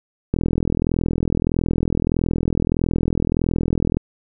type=click train; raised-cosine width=3 ms; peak=-6 dBFS; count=152; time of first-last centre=0.34-3.97 s; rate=41.6 Hz; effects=none